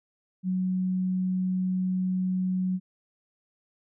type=tone; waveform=sine; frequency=185 Hz; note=F#3; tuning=in tune; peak=-24 dBFS; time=0.43-2.8 s; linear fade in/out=50 ms; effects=none